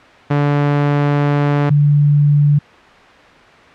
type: tone pair in turn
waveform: sawtooth / sine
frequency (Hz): 144.7 / 145.87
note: D3 / D3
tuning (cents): -25 / -11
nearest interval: unison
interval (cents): 14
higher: second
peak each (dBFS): -8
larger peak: neither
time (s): 0.3-1.7 / 1.7-2.59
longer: first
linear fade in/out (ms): 10
effects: white hiss -41 dBFS RMS until 3.74 s + low-pass 2000 Hz 12 dB/octave